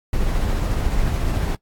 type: noise with tremolo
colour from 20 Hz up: brown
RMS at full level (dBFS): -19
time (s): 0.13-1.55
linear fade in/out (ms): 2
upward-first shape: triangle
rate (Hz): 14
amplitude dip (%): 25
effects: noise-tail reverb RT60 0.1 s tail -19 dB re dry + AAC 64 kbps